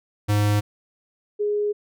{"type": "tone pair in turn", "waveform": ["square", "sine"], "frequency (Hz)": [103.83, 415.3], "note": ["G#2", "G#4"], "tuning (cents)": [0, 0], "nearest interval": "2 octaves", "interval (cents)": 2400, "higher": "second", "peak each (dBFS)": [-18, -20], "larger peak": "first", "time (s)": [[0.28, 0.61], [1.39, 1.73]], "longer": "second", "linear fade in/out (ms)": 20, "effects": []}